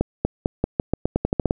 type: accelerating click train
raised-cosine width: 2 ms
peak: -5 dBFS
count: 13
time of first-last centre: 0.01-1.509 s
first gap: 240 ms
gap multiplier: 0.87
effects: none